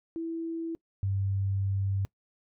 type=tone pair in turn; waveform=sine; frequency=329.6 / 97.8 Hz; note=E4 / G2; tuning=0 / -4 cents; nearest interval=octave + major sixth; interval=2104 cents; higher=first; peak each=-31 / -26 dBFS; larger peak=second; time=0.16-0.75 / 1.03-2.05 s; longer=second; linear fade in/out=0 ms; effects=noise-tail reverb RT60 0.1 s tail -23 dB re dry